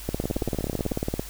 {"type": "two click trains", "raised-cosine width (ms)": 2, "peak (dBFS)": [-17, -12], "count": [12, 21], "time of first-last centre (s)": [[0.24, 0.915], [0.09, 1.195]], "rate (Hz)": [16.3, 18.1], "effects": ["added 50 Hz sine -39 dBFS peak until 1.29 s", "white hiss -42 dBFS RMS until 1.29 s"]}